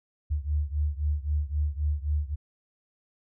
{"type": "beating tone pair", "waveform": "sine", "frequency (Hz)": [72.9, 76.7], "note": ["D2", "D#2"], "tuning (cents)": [-12, -24], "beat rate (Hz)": 3.8, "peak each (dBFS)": [-27, -29], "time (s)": [0.3, 2.36], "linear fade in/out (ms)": 20, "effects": []}